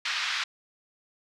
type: band-pass noise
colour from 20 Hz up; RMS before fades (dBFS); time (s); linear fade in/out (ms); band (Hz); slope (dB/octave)
pink; -30; 0.05-0.44; 5; 1300 to 4900; 24
effects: none